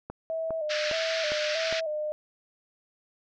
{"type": "click train", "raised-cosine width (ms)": 1, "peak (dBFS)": -22, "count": 5, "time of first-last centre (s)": [0.1, 1.726], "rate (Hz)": 2.46}
{"type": "tone with vibrato", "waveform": "sine", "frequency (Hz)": 627, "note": "D#5", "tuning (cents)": 13, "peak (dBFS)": -28, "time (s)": [0.3, 2.12], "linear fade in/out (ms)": 0, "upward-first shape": "square", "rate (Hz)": 1.6, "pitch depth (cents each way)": 58}
{"type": "band-pass noise", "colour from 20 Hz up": "pink", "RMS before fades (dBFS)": -32, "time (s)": [0.69, 1.81], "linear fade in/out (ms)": 20, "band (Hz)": [1400, 5600], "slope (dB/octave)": 48}
{"effects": []}